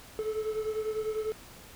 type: beating tone pair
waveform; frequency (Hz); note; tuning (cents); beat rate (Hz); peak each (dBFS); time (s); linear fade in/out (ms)
triangle; 432.1 / 442.1; A4 / A4; -31 / +8; 10; -29 / -34; 0.19-1.32; 0
effects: pink hiss -50 dBFS RMS until 1.75 s